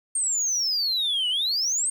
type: exponential two-way sweep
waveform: sine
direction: down then up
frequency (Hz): 8710 to 2879 to 8710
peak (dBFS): -20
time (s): 0.15-1.9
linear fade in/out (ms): 5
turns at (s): 1.29
effects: tanh soft clip ceiling -20 dBFS + 9-bit